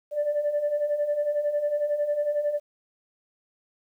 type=beating tone pair; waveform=sine; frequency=580 / 591 Hz; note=D5 / D5; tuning=-22 / +11 cents; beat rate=11 Hz; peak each=-29 / -23 dBFS; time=0.11-2.6 s; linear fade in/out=50 ms; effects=tanh soft clip ceiling -18 dBFS + 10-bit